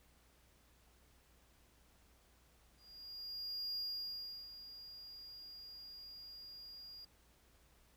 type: tone with ADSR envelope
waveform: triangle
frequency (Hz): 4830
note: D8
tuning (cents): +48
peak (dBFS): -37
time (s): 2.77-7.05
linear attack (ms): 1000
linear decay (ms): 710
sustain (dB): -12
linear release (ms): 5
effects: added 60 Hz sine -70 dBFS peak until 7.96 s + pink hiss -70 dBFS RMS until 7.96 s